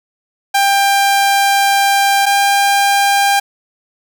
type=tone pair in turn; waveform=sawtooth; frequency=794 / 799.1 Hz; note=G5 / G5; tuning=+22 / +33 cents; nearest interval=unison; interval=11 cents; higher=second; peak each=-6 dBFS; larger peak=neither; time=0.54-2.26 / 2.26-3.4 s; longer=first; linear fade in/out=10 ms; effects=none